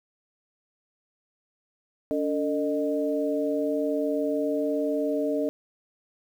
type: tone cluster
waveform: sine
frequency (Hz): 285.9 / 449.2 / 613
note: D4 / A4 / D#5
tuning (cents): -46 / +36 / -26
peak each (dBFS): -27 / -29 / -28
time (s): 2.11-5.49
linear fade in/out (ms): 0
effects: 9-bit